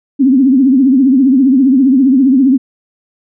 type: tone with vibrato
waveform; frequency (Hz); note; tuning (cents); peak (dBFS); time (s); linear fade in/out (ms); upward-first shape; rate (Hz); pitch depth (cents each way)
sine; 264.6; C4; +20; -5; 0.19-2.58; 20; triangle; 15; 150
effects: none